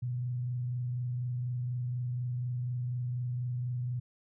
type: tone with frequency modulation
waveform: sine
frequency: 123.47 Hz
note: B2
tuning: in tune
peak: -31 dBFS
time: 0.02-4 s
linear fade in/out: 10 ms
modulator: 24.1 Hz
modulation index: 0.2
effects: none